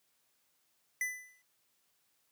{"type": "tone with exponential decay", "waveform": "square", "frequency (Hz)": 2000, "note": "B6", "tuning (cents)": 21, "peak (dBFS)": -30, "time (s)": [1.01, 1.42], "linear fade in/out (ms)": 2, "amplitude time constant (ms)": 87, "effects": ["white hiss -75 dBFS RMS until 2.31 s", "high-pass 80 Hz 12 dB/octave"]}